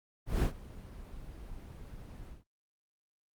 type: noise with ADSR envelope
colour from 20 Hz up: brown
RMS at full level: -25 dBFS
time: 0.26-2.44 s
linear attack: 160 ms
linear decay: 100 ms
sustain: -21 dB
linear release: 160 ms
effects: Opus 24 kbps